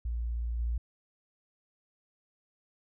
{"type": "tone with level steps", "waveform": "sine", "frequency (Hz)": 58.27, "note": "A#1", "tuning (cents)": 0, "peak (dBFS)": [-30, -28], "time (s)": [0.05, 0.78], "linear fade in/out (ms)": 5, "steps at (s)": 0.59, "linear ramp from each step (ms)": 2, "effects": []}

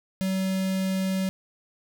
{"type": "tone with notch filter", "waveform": "square", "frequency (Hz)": 189.8, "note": "F#3", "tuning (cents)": 44, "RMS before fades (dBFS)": -26, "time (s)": [0.21, 1.29], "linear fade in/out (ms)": 0, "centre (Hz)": 1100, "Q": 1.2, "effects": []}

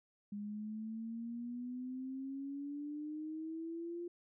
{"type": "exponential sweep", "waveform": "sine", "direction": "up", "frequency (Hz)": [203.6, 349.2], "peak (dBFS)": -40, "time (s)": [0.32, 4.08], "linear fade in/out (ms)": 5, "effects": []}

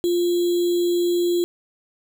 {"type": "tone with sample-and-hold", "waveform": "sine", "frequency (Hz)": 349.2, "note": "F4", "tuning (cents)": 0, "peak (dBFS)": -17, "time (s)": [0.04, 1.44], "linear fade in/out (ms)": 0, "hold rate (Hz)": 3675, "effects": []}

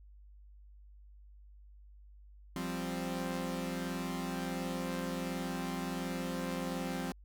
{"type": "chord", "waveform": "sawtooth", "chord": "F suspended second", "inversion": "none", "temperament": "equal", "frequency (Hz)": [174.61, 196, 261.6], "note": ["F3", "G3", "C4"], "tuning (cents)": [0, 0, 0], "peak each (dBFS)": [-35, -38, -35], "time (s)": [2.56, 7.12], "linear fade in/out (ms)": 2, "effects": ["added 50 Hz sine -53 dBFS peak until 7.24 s"]}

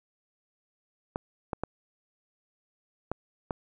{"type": "clicks", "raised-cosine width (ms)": 1, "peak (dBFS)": -16, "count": 5, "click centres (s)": [1.159, 1.532, 1.636, 3.116, 3.508], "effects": []}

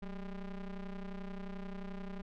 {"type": "ring-modulated tone", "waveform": "square", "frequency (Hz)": 101.1, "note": "G#2", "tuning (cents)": -46, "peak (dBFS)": -38, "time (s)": [0.02, 2.22], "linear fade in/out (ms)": 5, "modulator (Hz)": 85.4, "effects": ["low-pass 3000 Hz 12 dB/octave"]}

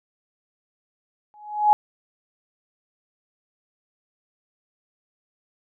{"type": "tone with exponential growth", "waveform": "sine", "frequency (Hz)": 840, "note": "G#5", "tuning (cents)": 19, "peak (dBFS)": -9, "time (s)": [1.34, 1.73], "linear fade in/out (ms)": 0, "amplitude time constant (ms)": 84, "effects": []}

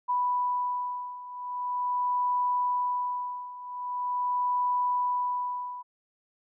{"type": "beating tone pair", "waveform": "sine", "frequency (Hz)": [987.8, 988.23], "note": ["B5", "B5"], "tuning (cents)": [0, 1], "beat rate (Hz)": 0.43, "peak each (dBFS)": [-31, -28], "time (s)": [0.08, 5.83], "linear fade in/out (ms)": 20, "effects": []}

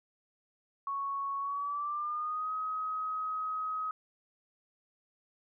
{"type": "tone with pitch glide", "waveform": "sine", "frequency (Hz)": [1108.7, 1266.2], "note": ["C#6", "D#6"], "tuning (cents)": [0, 30], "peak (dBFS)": -32, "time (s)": [0.87, 3.91], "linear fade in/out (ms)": 2, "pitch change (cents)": 230, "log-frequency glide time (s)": [1.39, 2.52], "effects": []}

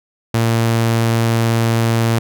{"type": "tone", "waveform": "sawtooth", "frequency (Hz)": 114.8, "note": "A#2", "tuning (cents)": -26, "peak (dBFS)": -9, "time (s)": [0.34, 2.19], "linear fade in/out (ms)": 5, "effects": []}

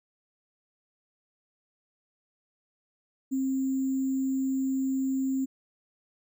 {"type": "tone with sample-and-hold", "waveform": "sine", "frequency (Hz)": 265.9, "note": "C4", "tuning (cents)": 28, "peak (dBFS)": -25, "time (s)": [3.31, 5.46], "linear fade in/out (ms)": 20, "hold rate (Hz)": 7350, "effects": []}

